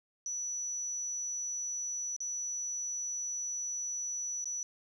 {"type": "tone with dropouts", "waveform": "sine", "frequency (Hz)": 5920, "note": "F#8", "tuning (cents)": 0, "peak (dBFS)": -34, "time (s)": [0.26, 4.63], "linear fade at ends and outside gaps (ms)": 1, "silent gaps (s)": [[2.164, 2.204], [4.443, 4.456]], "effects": ["11-bit"]}